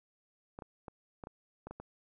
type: clicks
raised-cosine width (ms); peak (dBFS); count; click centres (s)
1; -30; 8; 0.589 / 0.622 / 0.882 / 1.238 / 1.271 / 1.67 / 1.71 / 1.8
effects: none